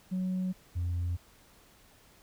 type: tone pair in turn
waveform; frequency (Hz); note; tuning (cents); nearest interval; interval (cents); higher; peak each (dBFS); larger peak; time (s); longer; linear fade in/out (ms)
sine; 185 / 87.31; F#3 / F2; 0 / 0; octave + minor second; 1300; first; -27; neither; 0.11-0.53 / 0.75-1.17; neither; 20
effects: tanh soft clip ceiling -27 dBFS + pink hiss -60 dBFS RMS until 2.22 s

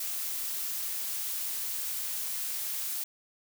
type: noise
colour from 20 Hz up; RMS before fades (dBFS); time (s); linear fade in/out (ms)
blue; -34; 0-3.04; 5
effects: none

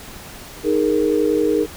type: chord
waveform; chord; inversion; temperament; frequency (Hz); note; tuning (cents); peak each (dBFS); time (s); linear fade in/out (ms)
sine; D# suspended fourth; none; equal; 311.1 / 415.3 / 466.2; D#4 / G#4 / A#4; 0 / 0 / 0; -19; 0.63-1.67; 50
effects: pink hiss -37 dBFS RMS until 1.76 s

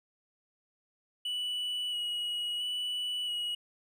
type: tone with vibrato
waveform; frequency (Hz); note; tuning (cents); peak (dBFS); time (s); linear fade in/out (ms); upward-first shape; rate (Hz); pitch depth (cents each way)
triangle; 2933; F#7; -16; -30; 1.25-3.55; 5; square; 0.74; 15
effects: none

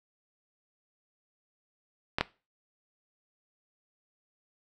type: clicks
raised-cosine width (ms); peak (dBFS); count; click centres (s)
0.3; -11 / -8; 2; 2.185 / 2.21
effects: noise-tail reverb RT60 0.3 s tail -19 dB re dry

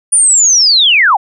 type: linear sweep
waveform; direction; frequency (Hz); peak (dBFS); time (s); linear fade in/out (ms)
sine; down; 9510 to 710; -5; 0.12-1.17; 10
effects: none

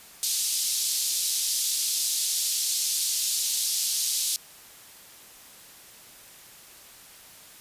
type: band-pass noise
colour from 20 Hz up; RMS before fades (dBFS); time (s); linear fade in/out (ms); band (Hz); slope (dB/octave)
pink; -27; 0.23-4.36; 0; 4100 to 13000; 24
effects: white hiss -49 dBFS RMS until 7.6 s + resampled to 32000 Hz

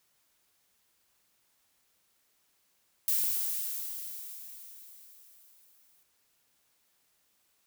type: noise with exponential decay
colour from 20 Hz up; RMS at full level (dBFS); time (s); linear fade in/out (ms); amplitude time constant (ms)
violet; -27; 3.08-6.03; 1; 640
effects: white hiss -72 dBFS RMS until 7.66 s

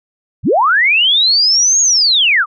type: linear two-way sweep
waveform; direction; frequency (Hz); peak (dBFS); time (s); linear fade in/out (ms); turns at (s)
sine; up then down; 58.7 to 6700 to 1113; -8; 0.43-2.46; 50; 1.81
effects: none

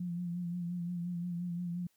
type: tone with vibrato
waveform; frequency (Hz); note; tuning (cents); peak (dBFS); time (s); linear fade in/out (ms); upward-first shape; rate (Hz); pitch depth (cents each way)
sine; 174.61; F3; 0; -34; 0-1.87; 5; sine; 5.7; 39
effects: white hiss -74 dBFS RMS until 1.96 s

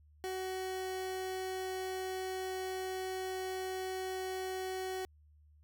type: tone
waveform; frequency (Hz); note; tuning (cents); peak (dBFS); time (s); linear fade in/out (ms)
30% pulse; 374.9; F#4; +23; -34; 0.24-5.05; 0
effects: added 75 Hz sine -60 dBFS peak until 5.63 s

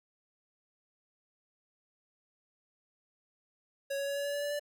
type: tone with pitch steps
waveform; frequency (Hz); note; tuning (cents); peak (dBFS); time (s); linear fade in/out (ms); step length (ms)
square; 554.4 / 558.6 / 562.8 / 567 / 571.3 / 575.6 / 579.9 / 584.3; C#5 / C#5 / C#5 / C#5 / D5 / D5 / D5 / D5; 0 / +13 / +26 / +39 / -48 / -35 / -22 / -9; -33; 3.9-4.596; 10; 87
effects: none

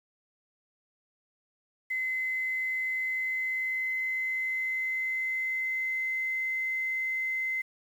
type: tone with pitch glide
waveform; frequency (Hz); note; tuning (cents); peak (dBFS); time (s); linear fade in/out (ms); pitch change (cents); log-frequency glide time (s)
sine; 2047 to 2061; C7 to C7; -38 to -27; -28; 1.9-7.62; 10; +11; 2.93-6.36
effects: 9-bit

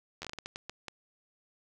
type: slowing click train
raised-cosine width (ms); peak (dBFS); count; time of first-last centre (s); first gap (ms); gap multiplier
0.2; -22; 11; 0.22-0.883; 11; 1.37
effects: none

